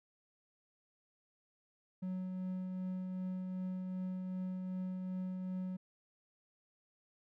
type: tone with tremolo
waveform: triangle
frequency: 185 Hz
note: F#3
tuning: in tune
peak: -34 dBFS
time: 2.02-5.77 s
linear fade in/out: 10 ms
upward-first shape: triangle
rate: 2.6 Hz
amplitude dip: 30%
effects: none